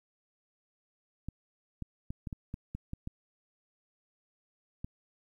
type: clicks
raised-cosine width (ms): 5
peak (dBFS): -25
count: 10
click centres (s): 1.286 / 1.823 / 2.105 / 2.272 / 2.328 / 2.541 / 2.75 / 2.934 / 3.074 / 4.845
effects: 11-bit